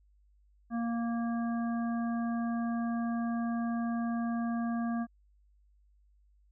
harmonic tone, 233.1 Hz, A#3, in tune, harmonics 1 / 3 / 5 / 7, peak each -30 / -40 / -44 / -47 dBFS, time 0.7-5.07 s, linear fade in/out 50 ms, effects added 50 Hz sine -62 dBFS peak until 6.51 s

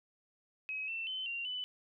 sine tone with pitch steps, 2548 / 2682 / 3056 / 2766 / 2995 Hz, D#7 / E7 / G7 / F7 / F#7, +41 / +29 / -45 / -17 / +20 cents, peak -36 dBFS, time 0.69-1.64 s, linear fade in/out 0 ms, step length 190 ms, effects none

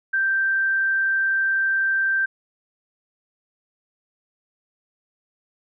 sine tone, 1568 Hz, G6, in tune, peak -18 dBFS, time 0.13-2.26 s, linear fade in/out 10 ms, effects none

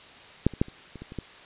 clicks, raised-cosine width 3 ms, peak -6 / -26 / -8 / -30 / -27 / -26 / -27 / -19 dBFS, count 8, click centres 0.466 / 0.537 / 0.615 / 0.684 / 0.957 / 1.02 / 1.121 / 1.187 s, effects white hiss -48 dBFS RMS until 1.45 s + resampled to 8000 Hz

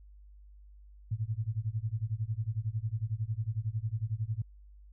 sine tone with tremolo, 110 Hz, A2, in tune, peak -27 dBFS, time 1.11-4.42 s, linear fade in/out 5 ms, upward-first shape sine, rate 11 Hz, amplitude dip 95%, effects added 50 Hz sine -51 dBFS peak until 4.92 s

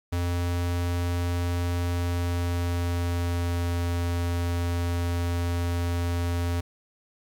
square tone with pitch glide, 87.31 to 86.51 Hz, F2 to F2, 0 to -16 cents, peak -25 dBFS, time 0.12-6.61 s, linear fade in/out 10 ms, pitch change -16 cents, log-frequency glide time 1.89-3.7 s, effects 9-bit

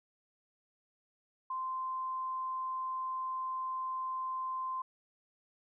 sine tone, 1040 Hz, C6, 11 cents flat, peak -34 dBFS, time 1.5-4.82 s, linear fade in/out 5 ms, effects none

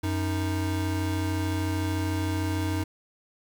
square tone pair together, 92.77 / 311.8 Hz, F#2 / D#4, +5 / +4 cents, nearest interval octave + major sixth, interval 2099 cents, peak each -28 / -31 dBFS, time 0.03-2.84 s, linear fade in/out 10 ms, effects 9-bit

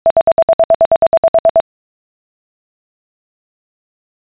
sine tone bursts, 659.3 Hz, E5, in tune, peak -4 dBFS, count 15, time 0.06-1.601 s, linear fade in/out 0 ms, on 43 ms, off 64 ms, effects resampled to 8000 Hz

